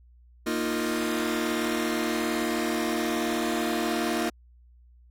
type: chord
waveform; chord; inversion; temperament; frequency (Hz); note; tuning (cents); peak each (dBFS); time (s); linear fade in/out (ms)
sawtooth; Bb suspended fourth; none; just; 233.1 / 310.8 / 349.6; Bb3 / Eb4 / F4; 0 / -2 / +2; -26; 0.46-4.3; 10
effects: added 60 Hz sine -52 dBFS peak until 5.1 s + AAC 48 kbps